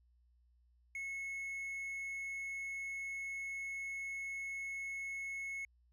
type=tone; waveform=triangle; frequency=2188 Hz; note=C#7; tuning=23 cents flat; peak=-38 dBFS; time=0.95-5.65 s; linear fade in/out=2 ms; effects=added 60 Hz sine -67 dBFS peak until 5.92 s